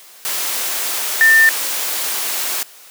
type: tone in noise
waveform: sine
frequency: 1800 Hz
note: A6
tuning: 39 cents sharp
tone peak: -7 dBFS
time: 1.21-1.49 s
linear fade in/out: 0 ms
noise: white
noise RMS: -21 dBFS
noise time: 0.25-2.63 s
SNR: +11 dB
effects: white hiss -42 dBFS RMS until 2.9 s + high-pass 400 Hz 12 dB/octave